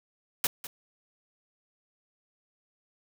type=noise with echo; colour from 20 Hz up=white; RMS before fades=-26 dBFS; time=0.44-0.47 s; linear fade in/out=2 ms; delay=200 ms; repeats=1; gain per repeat=-14 dB; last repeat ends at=0.67 s; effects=none